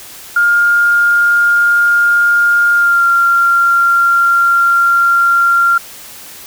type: tone with pitch glide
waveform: sine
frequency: 1411 to 1384.4 Hz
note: F6 to F6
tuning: +17 to -16 cents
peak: -7 dBFS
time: 0.36-5.78 s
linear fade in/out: 5 ms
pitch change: -33 cents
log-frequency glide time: 2.73-3.06 s
effects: white hiss -33 dBFS RMS until 6.46 s